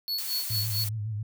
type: tone with tremolo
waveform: square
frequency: 4404 Hz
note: C#8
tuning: 12 cents flat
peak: -27 dBFS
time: 0.08-0.84 s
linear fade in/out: 0 ms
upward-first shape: sine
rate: 4.5 Hz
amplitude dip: 95%
type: noise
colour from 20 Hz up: blue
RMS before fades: -34 dBFS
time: 0.18-0.89 s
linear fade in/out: 5 ms
type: tone with vibrato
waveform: sine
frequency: 107.5 Hz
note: A2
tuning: 40 cents flat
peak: -29 dBFS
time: 0.5-1.23 s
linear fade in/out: 5 ms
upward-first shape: sine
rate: 7.2 Hz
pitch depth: 74 cents each way
effects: none